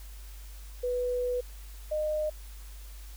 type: tone pair in turn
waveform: sine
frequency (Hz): 493.9 / 612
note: B4 / D#5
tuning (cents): 0 / -29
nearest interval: major third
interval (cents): 371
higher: second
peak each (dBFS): -27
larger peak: neither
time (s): 0.83-1.41 / 1.91-2.3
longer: first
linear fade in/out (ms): 10
effects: added 50 Hz sine -42 dBFS peak until 3.16 s + white hiss -54 dBFS RMS until 3.16 s